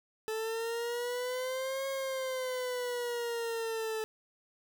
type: exponential two-way sweep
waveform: 40% pulse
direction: up then down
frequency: 435.9 to 543 to 435.9 Hz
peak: -32 dBFS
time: 0.28-4.04 s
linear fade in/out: 0 ms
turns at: 1.87 s
effects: 10-bit